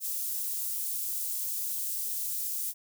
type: high-pass noise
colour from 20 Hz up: white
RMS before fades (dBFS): -33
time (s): 0-2.74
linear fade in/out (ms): 50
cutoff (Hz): 8700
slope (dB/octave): 12
effects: none